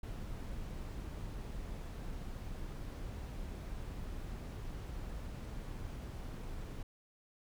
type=noise; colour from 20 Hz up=brown; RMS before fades=-43 dBFS; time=0.03-6.83 s; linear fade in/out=5 ms; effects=none